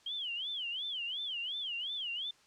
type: tone with vibrato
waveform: sine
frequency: 3130 Hz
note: G7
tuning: 3 cents flat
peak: -35 dBFS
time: 0.06-2.31 s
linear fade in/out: 5 ms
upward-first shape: sine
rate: 2.8 Hz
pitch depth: 220 cents each way
effects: white hiss -64 dBFS RMS until 2.46 s + low-pass 6000 Hz 12 dB/octave